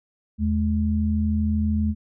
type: tone pair together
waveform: sine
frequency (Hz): 80.15 / 213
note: E2 / G#3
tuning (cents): -48 / +44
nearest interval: octave + perfect fourth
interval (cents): 1692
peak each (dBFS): -22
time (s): 0.38-1.95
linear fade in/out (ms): 50
effects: none